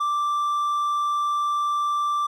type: tone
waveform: triangle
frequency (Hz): 1174.7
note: D6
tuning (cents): 0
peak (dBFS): -19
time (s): 0-2.27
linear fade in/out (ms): 10
effects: none